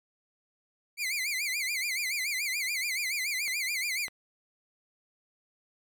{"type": "tone with vibrato", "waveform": "sawtooth", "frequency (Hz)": 2210, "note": "C#7", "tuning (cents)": -6, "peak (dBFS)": -26, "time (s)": [0.97, 4.09], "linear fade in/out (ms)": 50, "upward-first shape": "sine", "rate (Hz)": 7, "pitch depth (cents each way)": 170}
{"type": "clicks", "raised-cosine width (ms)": 0.3, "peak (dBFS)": [-32, -25], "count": 2, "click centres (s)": [3.479, 4.082]}
{"effects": []}